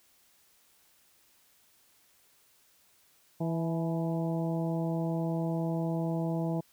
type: harmonic tone with a mistuned harmonic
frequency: 164.5 Hz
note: E3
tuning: 3 cents flat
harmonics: 1 / 2 / 3 / 4 / 5 / 6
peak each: -30 / -35 / -40 / -38 / -43 / -50 dBFS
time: 3.4-6.61 s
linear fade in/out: 10 ms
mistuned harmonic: 5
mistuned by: +43 cents
effects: white hiss -65 dBFS RMS until 6.72 s